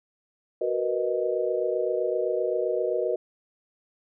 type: chord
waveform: sine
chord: B major seventh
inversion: second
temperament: equal with one note detuned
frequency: 371.5 / 466.2 / 493.9 / 622.3 Hz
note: F#4 / A#4 / B4 / D#5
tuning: +7 / 0 / 0 / 0 cents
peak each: -29 dBFS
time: 0.61-3.16 s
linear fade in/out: 5 ms
effects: none